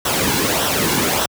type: noise with flanger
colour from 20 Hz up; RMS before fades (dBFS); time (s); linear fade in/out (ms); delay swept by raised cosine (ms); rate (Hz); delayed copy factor
pink; -18; 0.05-1.26; 5; 0.43 to 1.63; 1.7; -0.55
effects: high-pass 80 Hz 12 dB/octave